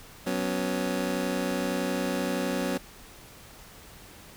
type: chord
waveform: 25% pulse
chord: F# suspended fourth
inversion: none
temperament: just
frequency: 185 / 246.7 / 277.5 Hz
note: F#3 / B3 / C#4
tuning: 0 / -2 / +2 cents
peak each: -28 dBFS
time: 0.26-2.78 s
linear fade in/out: 10 ms
effects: pink hiss -49 dBFS RMS until 4.36 s